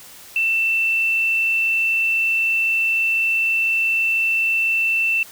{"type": "tone", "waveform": "sine", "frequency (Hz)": 2674, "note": "E7", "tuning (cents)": 24, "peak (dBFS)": -16, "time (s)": [0.36, 5.23], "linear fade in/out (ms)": 2, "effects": ["white hiss -42 dBFS RMS until 5.31 s"]}